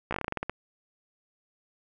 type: slowing click train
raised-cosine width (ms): 0.5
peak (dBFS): -15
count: 12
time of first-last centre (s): 0.11-0.496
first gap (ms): 15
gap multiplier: 1.16
effects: none